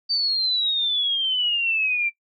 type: exponential sweep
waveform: sine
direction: down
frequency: 4630 to 2349 Hz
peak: -19 dBFS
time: 0.09-2.1 s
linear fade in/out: 20 ms
effects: noise-tail reverb RT60 0.1 s tail -19 dB re dry + MP3 64 kbps